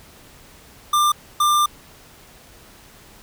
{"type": "tone bursts at uneven times", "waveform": "square", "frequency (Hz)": 1192, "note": "D6", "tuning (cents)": 25, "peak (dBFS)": -15, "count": 2, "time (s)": [[0.93, 1.12], [1.4, 1.66]], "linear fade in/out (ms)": 5, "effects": ["pink hiss -47 dBFS RMS until 3.22 s"]}